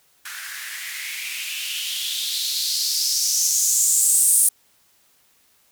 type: noise with band-pass filter sweep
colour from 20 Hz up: violet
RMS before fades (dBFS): -22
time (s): 0.25-4.49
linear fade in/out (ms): 5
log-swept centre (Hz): 1500 to 9500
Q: 4.4
effects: white hiss -60 dBFS RMS until 5.71 s